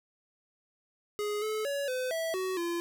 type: tone with pitch steps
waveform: square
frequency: 416.7 / 432 / 564 / 509 / 654 / 374.3 / 342.5 Hz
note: G#4 / A4 / C#5 / C5 / E5 / F#4 / F4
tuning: +6 / -32 / +30 / -48 / -14 / +20 / -34 cents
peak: -31 dBFS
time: 1.19-2.8 s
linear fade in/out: 0 ms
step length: 230 ms
effects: none